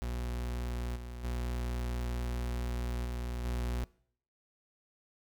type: tone with level steps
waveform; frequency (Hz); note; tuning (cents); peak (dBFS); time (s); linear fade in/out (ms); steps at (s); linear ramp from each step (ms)
40% pulse; 60.3; B1; -41; -33 / -40 / -32 / -34 / -31; 0.02-3.84; 0; 0.95 / 1.23 / 3.04 / 3.44; 20
effects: noise-tail reverb RT60 0.6 s tail -22 dB re dry